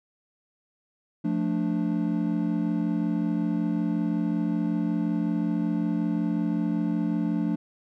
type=chord; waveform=triangle; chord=D minor; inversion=first; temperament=equal; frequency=174.61 / 220 / 293.7 Hz; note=F3 / A3 / D4; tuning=0 / 0 / 0 cents; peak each=-26 dBFS; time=1.24-7.56 s; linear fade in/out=10 ms; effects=none